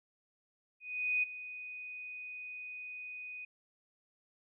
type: tone with ADSR envelope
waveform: sine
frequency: 2489 Hz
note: D#7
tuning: in tune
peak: -27 dBFS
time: 0.8-3.45 s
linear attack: 430 ms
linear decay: 13 ms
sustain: -15 dB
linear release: 6 ms
effects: none

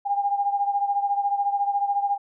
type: beating tone pair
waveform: sine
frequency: 804 / 818 Hz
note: G5 / G#5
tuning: +44 / -26 cents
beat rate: 14 Hz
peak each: -22 / -27 dBFS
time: 0.05-2.18 s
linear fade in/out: 20 ms
effects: none

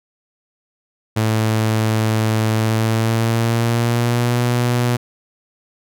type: tone with pitch glide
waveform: sawtooth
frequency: 110 to 121.35 Hz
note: A2 to B2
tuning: 0 to -30 cents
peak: -11 dBFS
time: 1.16-4.97 s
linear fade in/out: 10 ms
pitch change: +170 cents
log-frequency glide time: 2.54-4.41 s
effects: none

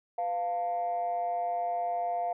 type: tone with amplitude modulation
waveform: sine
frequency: 698.5 Hz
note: F5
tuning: in tune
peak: -24 dBFS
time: 0.18-2.33 s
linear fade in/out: 5 ms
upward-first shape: sine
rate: 199 Hz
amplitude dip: 70%
effects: tanh soft clip ceiling -22 dBFS

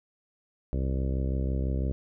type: harmonic tone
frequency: 66 Hz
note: C2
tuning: 16 cents sharp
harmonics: 1 / 2 / 3 / 4 / 5 / 6 / 7 / 8 / 9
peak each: -27 / -33 / -37 / -39 / -41 / -43 / -44 / -45 / -46 dBFS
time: 0.73-1.92 s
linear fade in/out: 0 ms
effects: none

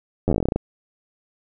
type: slowing click train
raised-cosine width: 2 ms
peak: -7 dBFS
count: 14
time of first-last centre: 0.28-0.56 s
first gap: 10 ms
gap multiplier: 1.12
effects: none

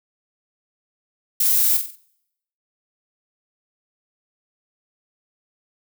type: noise with echo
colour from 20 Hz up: violet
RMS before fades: -18 dBFS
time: 1.4-1.77 s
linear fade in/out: 5 ms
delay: 47 ms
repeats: 4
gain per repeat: -7 dB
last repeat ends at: 1.958 s
effects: noise-tail reverb RT60 0.8 s tail -24 dB re dry

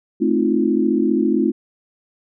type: chord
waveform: sine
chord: F dominant seventh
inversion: first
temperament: just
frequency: 218.3 / 261.9 / 314.3 / 349.2 Hz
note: A3 / C4 / Eb4 / F4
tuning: -13 / +2 / +18 / 0 cents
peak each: -20 dBFS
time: 0.2-1.52 s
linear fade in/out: 20 ms
effects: none

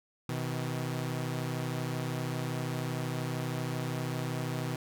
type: tone pair together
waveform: sawtooth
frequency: 126.2 / 159 Hz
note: B2 / D#3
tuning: +38 / +38 cents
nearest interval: major third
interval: 400 cents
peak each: -30 / -32 dBFS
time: 0.29-4.76 s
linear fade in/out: 2 ms
effects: none

